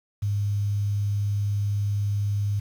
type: tone with quantisation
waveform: sine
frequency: 102 Hz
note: G#2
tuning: 31 cents flat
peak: -22 dBFS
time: 0.22-2.6 s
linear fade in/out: 10 ms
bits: 8
effects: none